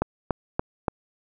click train, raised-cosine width 1 ms, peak -8 dBFS, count 4, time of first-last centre 0.02-0.882 s, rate 3.48 Hz, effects none

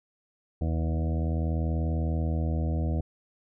harmonic tone with a mistuned harmonic, 80.4 Hz, E2, 43 cents flat, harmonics 1 / 2 / 3 / 4 / 6 / 7 / 8 / 9, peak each -26 / -32 / -36 / -38 / -42 / -43 / -44 / -45 dBFS, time 0.61-3.01 s, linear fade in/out 5 ms, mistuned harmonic 1, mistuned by -25 cents, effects none

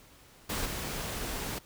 pink noise with level steps, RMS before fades -33 / -36 dBFS, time 0.49-1.59 s, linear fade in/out 10 ms, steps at 0.65 s, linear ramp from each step 10 ms, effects pink hiss -57 dBFS RMS until 1.65 s

